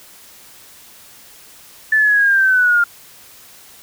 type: linear sweep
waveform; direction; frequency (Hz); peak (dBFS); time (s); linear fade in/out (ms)
sine; down; 1760 to 1396.9; -10; 1.92-2.84; 5
effects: white hiss -43 dBFS RMS until 3.82 s

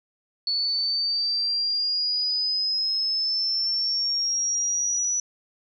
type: exponential sweep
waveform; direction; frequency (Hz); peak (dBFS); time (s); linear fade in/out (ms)
sine; up; 4435 to 5920; -22; 0.47-5.2; 2
effects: none

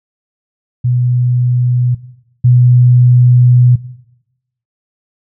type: tone pair in turn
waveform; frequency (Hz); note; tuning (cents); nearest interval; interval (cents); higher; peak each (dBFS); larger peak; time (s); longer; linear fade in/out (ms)
sine; 123.6 / 123.6; B2 / B2; +2 / +2; unison; 0; neither; -9 / -4; second; 0.84-1.95 / 2.44-3.76; second; 10
effects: noise-tail reverb RT60 0.9 s tail -17 dB re dry

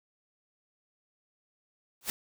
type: noise with exponential growth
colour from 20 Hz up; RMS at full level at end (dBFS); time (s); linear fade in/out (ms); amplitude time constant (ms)
white; -27; 2.01-2.1; 1; 18
effects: none

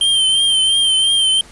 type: tone with vibrato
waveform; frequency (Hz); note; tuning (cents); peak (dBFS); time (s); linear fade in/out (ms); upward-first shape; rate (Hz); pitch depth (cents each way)
square; 3138; G7; +1; -12; 0.01-1.41; 2; triangle; 2.9; 45
effects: pink hiss -42 dBFS RMS until 1.51 s + resampled to 24000 Hz

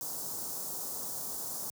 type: band-stop noise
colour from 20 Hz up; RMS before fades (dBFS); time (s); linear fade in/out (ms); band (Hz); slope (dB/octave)
white; -38; 0.01-1.7; 0; 1100 to 5400; 24
effects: high-pass 100 Hz 12 dB/octave

